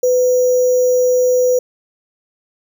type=tone with sample-and-hold; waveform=sine; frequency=501 Hz; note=B4; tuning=25 cents sharp; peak=-10 dBFS; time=0.03-1.59 s; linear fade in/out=5 ms; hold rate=6300 Hz; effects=none